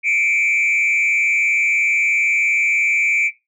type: tone with frequency modulation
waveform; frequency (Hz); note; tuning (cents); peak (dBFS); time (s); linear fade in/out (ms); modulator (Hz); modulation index
sine; 2328; D7; -16; -12; 0.03-3.31; 50; 123; 0.99
effects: noise-tail reverb RT60 0.2 s tail -17 dB re dry + tanh soft clip ceiling -12 dBFS